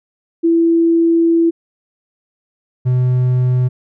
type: tone pair in turn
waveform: sine / triangle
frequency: 333.2 / 126.11 Hz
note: E4 / B2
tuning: +19 / +37 cents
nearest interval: octave + perfect fourth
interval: 1682 cents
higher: first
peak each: -9 dBFS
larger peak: neither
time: 0.43-1.51 / 2.85-3.69 s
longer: first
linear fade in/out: 20 ms
effects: none